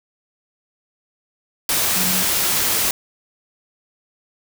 sine tone in noise, 185 Hz, F#3, in tune, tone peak -26 dBFS, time 1.96-2.23 s, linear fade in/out 2 ms, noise white, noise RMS -19 dBFS, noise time 1.69-2.91 s, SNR -10 dB, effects none

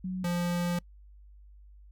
sine / square tone pair in turn, 185 / 174.62 Hz, F#3 / F3, 0 / 0 cents, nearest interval minor second, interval 100 cents, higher first, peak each -31 / -28 dBFS, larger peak second, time 0.04-0.24 / 0.24-0.79 s, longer second, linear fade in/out 5 ms, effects noise-tail reverb RT60 0.1 s tail -26 dB re dry + added 50 Hz sine -50 dBFS peak until 1.91 s

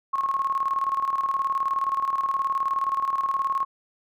sine tone with tremolo, 1087 Hz, C#6, 34 cents flat, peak -20 dBFS, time 0.13-3.65 s, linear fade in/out 10 ms, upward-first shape square, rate 19 Hz, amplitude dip 60%, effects none

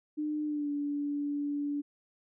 sine tone with pitch glide, 301.7 to 288.9 Hz, D4 to D4, +47 to -28 cents, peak -30 dBFS, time 0.17-1.82 s, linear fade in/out 20 ms, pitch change -75 cents, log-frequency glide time 0.45-0.7 s, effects none

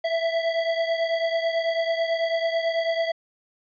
square beating tone pair, 660 / 669.1 Hz, E5 / E5, +2 / +26 cents, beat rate 9.1 Hz, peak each -24 / -29 dBFS, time 0.04-3.12 s, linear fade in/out 10 ms, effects resampled to 11025 Hz

